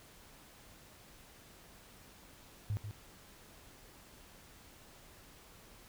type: tone with echo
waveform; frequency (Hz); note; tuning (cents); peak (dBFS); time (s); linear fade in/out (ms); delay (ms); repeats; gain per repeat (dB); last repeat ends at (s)
sine; 103.83; G#2; 0; -32; 2.7-2.77; 0; 140; 1; -8; 2.91
effects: pink hiss -58 dBFS RMS until 5.88 s